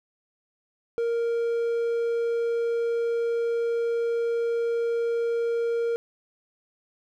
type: tone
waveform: triangle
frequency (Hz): 466.2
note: A#4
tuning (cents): 0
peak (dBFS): -21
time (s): 0.98-5.96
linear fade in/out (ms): 0
effects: none